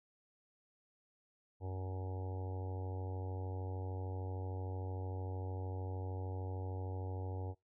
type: harmonic tone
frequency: 93.2 Hz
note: F#2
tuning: 13 cents sharp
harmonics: 1 / 3 / 4 / 5 / 6 / 7 / 8 / 9 / 10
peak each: -39 / -52 / -52 / -50 / -56 / -60 / -56 / -54 / -63 dBFS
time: 1.6-7.55 s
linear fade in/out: 50 ms
effects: noise-tail reverb RT60 0.2 s tail -23 dB re dry